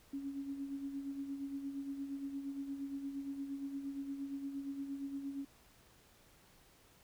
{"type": "tone with tremolo", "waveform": "sine", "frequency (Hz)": 277.2, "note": "C#4", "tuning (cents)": 0, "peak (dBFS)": -37, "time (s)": [0.13, 5.45], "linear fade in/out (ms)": 5, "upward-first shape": "sine", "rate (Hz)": 8.6, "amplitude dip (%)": 55, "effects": ["pink hiss -65 dBFS RMS until 7.03 s"]}